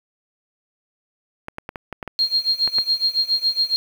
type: clicks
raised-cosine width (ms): 0.5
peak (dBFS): -15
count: 9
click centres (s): 1.484 / 1.584 / 1.691 / 1.758 / 1.927 / 2.028 / 2.077 / 2.676 / 2.785
type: tone with tremolo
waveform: sine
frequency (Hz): 4226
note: C8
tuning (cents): +16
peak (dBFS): -14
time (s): 2.19-3.76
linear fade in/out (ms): 0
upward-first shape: sine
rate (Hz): 7.2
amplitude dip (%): 90
effects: 7-bit